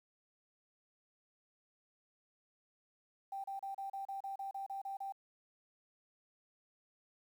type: tone bursts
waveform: sine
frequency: 784 Hz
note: G5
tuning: in tune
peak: -39 dBFS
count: 12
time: 3.32-5.123 s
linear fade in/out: 5 ms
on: 120 ms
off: 33 ms
effects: 11-bit